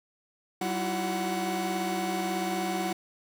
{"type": "tone cluster", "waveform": "45% pulse", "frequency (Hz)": [190.5, 321.7, 339.9, 376.3, 741], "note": ["G3", "E4", "F4", "F#4", "F#5"], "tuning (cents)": [-49, -42, -47, 29, 2], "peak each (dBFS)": [-34, -39, -34, -40, -32], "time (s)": [0.61, 2.93], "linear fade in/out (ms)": 5, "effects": []}